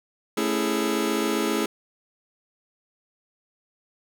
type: chord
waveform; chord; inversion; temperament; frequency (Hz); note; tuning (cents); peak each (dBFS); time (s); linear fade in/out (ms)
sawtooth; A major seventh; none; just; 220 / 275 / 330 / 412.5; A3 / C#4 / E4 / G#4; 0 / -14 / +2 / -12; -24 / -25 / -23 / -23; 0.37-1.66; 5
effects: none